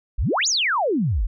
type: exponential two-way sweep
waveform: sine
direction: up then down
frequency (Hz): 36.71 to 7130 to 36.71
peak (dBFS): -18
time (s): 0.18-1.27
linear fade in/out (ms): 10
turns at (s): 0.48
effects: none